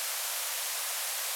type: band-pass noise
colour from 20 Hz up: white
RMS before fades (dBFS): -34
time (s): 0-1.35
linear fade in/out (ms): 0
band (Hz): 510 to 14000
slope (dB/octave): 48
effects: none